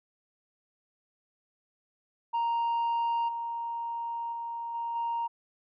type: tone with level steps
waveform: sine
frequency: 932.3 Hz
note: A#5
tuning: in tune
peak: -23 / -31 / -33 / -30 / -27 dBFS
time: 2.33-5.28 s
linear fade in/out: 20 ms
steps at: 3.28 / 4.32 / 4.74 / 4.95 s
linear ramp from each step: 10 ms
effects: tanh soft clip ceiling -25 dBFS